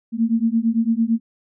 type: beating tone pair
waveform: sine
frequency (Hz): 223.6 / 232.5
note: A3 / A#3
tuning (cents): +28 / -4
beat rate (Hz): 8.9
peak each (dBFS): -19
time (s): 0.12-1.2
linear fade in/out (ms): 50
effects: none